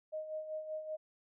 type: tone with tremolo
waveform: sine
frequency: 622.3 Hz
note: D#5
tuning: in tune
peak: -36 dBFS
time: 0.12-0.97 s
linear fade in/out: 20 ms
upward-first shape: sine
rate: 5.2 Hz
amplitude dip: 60%
effects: none